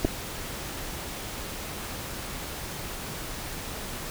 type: clicks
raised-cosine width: 2 ms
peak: -10 dBFS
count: 2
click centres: 0.048 / 0.051 s
effects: pink hiss -36 dBFS RMS until 4.1 s